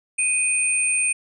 sine tone pair together, 2489 / 8864 Hz, D#7 / C#9, 0 / -1 cents, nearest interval octave + minor seventh, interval 2199 cents, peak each -21 dBFS, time 0.18-1.13 s, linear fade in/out 10 ms, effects none

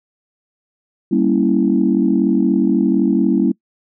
sine chord, G diminished seventh, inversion none, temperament equal, 196 / 233.1 / 277.2 / 329.6 Hz, G3 / Bb3 / Db4 / Fb4, 0 / 0 / 0 / 0 cents, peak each -17 dBFS, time 1.11-3.52 s, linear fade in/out 10 ms, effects noise-tail reverb RT60 0.1 s tail -24 dB re dry + tanh soft clip ceiling -2 dBFS

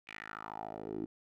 10% pulse tone with band-pass filter sweep, 53.7 Hz, A1, 41 cents flat, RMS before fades -43 dBFS, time 0.07-1.06 s, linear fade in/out 10 ms, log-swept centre 2500 to 300 Hz, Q 4.1, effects none

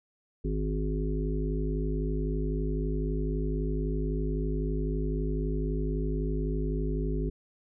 harmonic tone, 51.91 Hz, G#1, in tune, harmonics 1 / 3 / 5 / 7 / 8, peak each -29 / -34 / -36 / -37 / -38 dBFS, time 0.44-7.3 s, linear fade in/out 10 ms, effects none

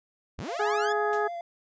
sawtooth linear sweep, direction up, 32.42 to 1760 Hz, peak -30 dBFS, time 0.38-0.93 s, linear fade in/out 10 ms
triangle tone with vibrato, 689 Hz, F5, 24 cents flat, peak -31 dBFS, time 0.48-1.41 s, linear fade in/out 2 ms, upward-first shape sine, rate 9.8 Hz, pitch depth 14 cents each way
harmonic tone, 418.4 Hz, G#4, 13 cents sharp, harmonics 1 / 2 / 3 / 4, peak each -27 / -30 / -32 / -33 dBFS, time 0.59-1.28 s, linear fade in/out 10 ms
white noise with exponential decay, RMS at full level -42 dBFS, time 1.13-1.33 s, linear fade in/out 0 ms, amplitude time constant 42 ms
effects resampled to 16000 Hz

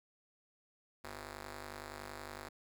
5% pulse ring-modulated tone, 148.9 Hz, D3, 24 cents sharp, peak -31 dBFS, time 1.04-2.49 s, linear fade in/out 5 ms, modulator 198 Hz, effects none

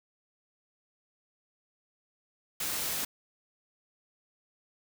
white noise, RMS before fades -33 dBFS, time 2.6-3.05 s, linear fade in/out 5 ms, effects none

